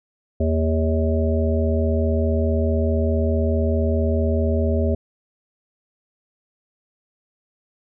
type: harmonic tone with a mistuned harmonic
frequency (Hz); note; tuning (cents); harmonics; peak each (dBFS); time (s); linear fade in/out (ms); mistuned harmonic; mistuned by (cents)
80; D#2; +49; 1 / 3 / 5 / 7 / 8; -19 / -24 / -26 / -27 / -28; 0.4-4.95; 5; 3; -34
effects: none